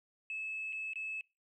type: tone with dropouts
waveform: sine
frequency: 2600 Hz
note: E7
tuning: 24 cents flat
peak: -36 dBFS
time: 0.3-1.21 s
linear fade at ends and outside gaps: 1 ms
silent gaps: 0.725-0.729 / 0.934-0.957 s
effects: noise-tail reverb RT60 0.3 s tail -26 dB re dry + tanh soft clip ceiling -32 dBFS